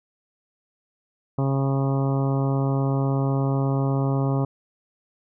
harmonic tone with a mistuned harmonic, 136.3 Hz, C#3, 29 cents flat, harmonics 1 / 2 / 3 / 4 / 5 / 6 / 7 / 8 / 9, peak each -21 / -27 / -31 / -33 / -35 / -37 / -38 / -39 / -40 dBFS, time 1.38-4.45 s, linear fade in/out 5 ms, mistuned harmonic 7, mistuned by +21 cents, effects none

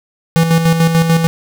square tone with tremolo, 164.81 Hz, E3, in tune, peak -8 dBFS, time 0.36-1.27 s, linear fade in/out 0 ms, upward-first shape square, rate 6.8 Hz, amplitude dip 50%, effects none

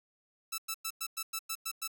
5% pulse tone bursts, 1318 Hz, E6, 1 cent flat, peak -22 dBFS, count 9, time 0.52-1.878 s, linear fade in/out 10 ms, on 62 ms, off 100 ms, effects none

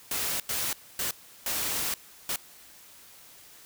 white noise bursts at uneven times, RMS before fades -30 dBFS, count 5, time 0.11-0.4 / 0.49-0.73 / 0.99-1.11 / 1.46-1.94 / 2.29-2.36 s, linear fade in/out 2 ms, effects white hiss -52 dBFS RMS until 3.65 s

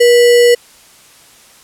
sine tone with sample-and-hold, 480 Hz, B4, 49 cents flat, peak -4 dBFS, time 0-0.55 s, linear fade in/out 10 ms, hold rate 2450 Hz, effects white hiss -43 dBFS RMS until 1.63 s + low-pass 11000 Hz 12 dB/octave

